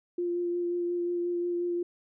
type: tone with vibrato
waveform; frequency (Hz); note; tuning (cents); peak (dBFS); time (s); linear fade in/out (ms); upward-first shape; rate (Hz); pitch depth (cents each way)
sine; 349.2; F4; 0; -27; 0.18-1.83; 5; sine; 5.6; 13
effects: none